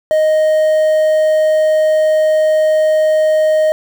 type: tone with quantisation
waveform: triangle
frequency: 622.3 Hz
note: D#5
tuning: in tune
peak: -7 dBFS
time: 0.11-3.72 s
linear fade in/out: 0 ms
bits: 6
effects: none